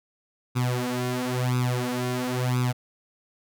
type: tone with flanger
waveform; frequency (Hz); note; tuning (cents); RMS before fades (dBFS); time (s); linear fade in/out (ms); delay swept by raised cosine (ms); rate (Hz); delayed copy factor
sawtooth; 124.9; B2; +20; -26; 0.55-2.73; 20; 0.8 to 5.2; 0.98; +0.95
effects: none